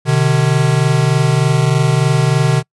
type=tone pair together; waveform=square; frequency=128 / 151.3 Hz; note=C3 / D#3; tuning=-38 / -48 cents; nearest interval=minor third; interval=290 cents; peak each=-14 dBFS; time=0.05-2.63 s; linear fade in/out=50 ms; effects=noise-tail reverb RT60 0.1 s tail -26 dB re dry + resampled to 24000 Hz